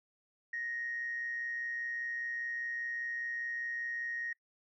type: tone with amplitude modulation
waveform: sine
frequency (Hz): 1869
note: A#6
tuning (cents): +4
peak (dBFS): -33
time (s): 0.53-4.33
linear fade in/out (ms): 5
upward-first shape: sine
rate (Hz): 125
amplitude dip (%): 45
effects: noise-tail reverb RT60 0.1 s tail -23 dB re dry + tanh soft clip ceiling -29 dBFS